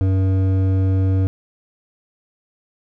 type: tone with hard clipping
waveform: triangle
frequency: 95 Hz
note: F#2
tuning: 46 cents sharp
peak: -16 dBFS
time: 0.01-1.27 s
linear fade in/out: 0 ms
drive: 14 dB
effects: none